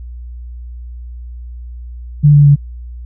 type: tone with pitch steps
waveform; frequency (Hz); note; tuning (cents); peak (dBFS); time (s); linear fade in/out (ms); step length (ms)
sine; 146.83 / 144.98 / 143.15; D3 / D3 / D3; 0 / -22 / -44; -3; 2.23-2.56; 20; 110
effects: added 60 Hz sine -26 dBFS peak until 3.05 s